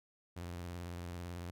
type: tone with vibrato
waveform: sawtooth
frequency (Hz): 87.31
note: F2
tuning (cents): 0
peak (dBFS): -38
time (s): 0.36-1.51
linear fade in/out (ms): 10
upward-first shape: sine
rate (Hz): 18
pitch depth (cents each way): 71
effects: none